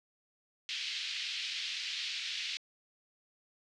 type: band-pass noise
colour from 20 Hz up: white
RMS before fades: -38 dBFS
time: 0.69-2.57 s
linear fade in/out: 0 ms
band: 2300 to 4400 Hz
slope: 24 dB/octave
effects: low-pass 8000 Hz 12 dB/octave